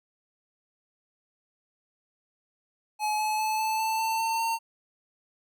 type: tone with pitch steps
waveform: square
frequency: 850 / 858.4 / 866.9 / 875.4 / 884.1 / 892.8 / 901.6 / 910.5 Hz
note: G#5 / A5 / A5 / A5 / A5 / A5 / A5 / A#5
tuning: +40 / -43 / -26 / -9 / +8 / +25 / +42 / -41 cents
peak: -26 dBFS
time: 2.99-4.59 s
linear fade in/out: 50 ms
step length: 200 ms
effects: none